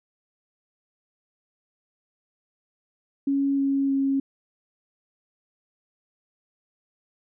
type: tone with pitch steps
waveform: sine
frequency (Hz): 277.2 / 275 / 272.8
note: C#4 / C#4 / C#4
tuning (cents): 0 / -14 / -28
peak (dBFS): -20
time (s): 3.27-4.2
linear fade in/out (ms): 5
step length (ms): 310
effects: none